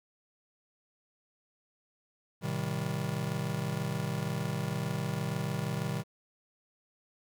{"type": "chord", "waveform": "square", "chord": "A half-diminished seventh", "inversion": "none", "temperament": "just", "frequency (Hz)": [110, 132, 158.4, 198], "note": ["A2", "C3", "Eb3", "G3"], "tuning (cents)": [0, 16, 31, 18], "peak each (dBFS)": [-40, -37, -36, -39], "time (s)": [2.41, 6.04], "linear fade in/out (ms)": 50, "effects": ["11-bit"]}